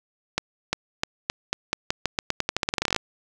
accelerating click train, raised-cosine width 0.2 ms, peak -5 dBFS, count 24, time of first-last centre 0.38-2.963 s, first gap 350 ms, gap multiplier 0.87, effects none

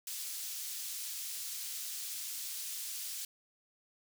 pink high-pass noise, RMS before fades -41 dBFS, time 0.07-3.25 s, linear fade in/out 2 ms, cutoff 5000 Hz, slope 12 dB/octave, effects none

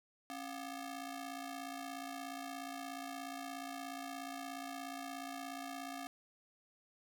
sawtooth ring-modulated tone, 488.9 Hz, B4, 18 cents flat, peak -36 dBFS, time 0.3-6.07 s, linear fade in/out 0 ms, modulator 216 Hz, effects none

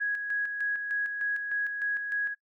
sine tone with tremolo, 1661.2 Hz, G#6, in tune, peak -26 dBFS, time 0-2.35 s, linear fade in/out 20 ms, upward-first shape square, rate 3.3 Hz, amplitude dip 45%, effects noise-tail reverb RT60 0.1 s tail -21 dB re dry

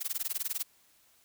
blue noise with tremolo, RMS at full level -31 dBFS, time 0-0.64 s, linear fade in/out 20 ms, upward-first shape sine, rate 20 Hz, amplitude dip 100%, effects white hiss -65 dBFS RMS until 1.24 s

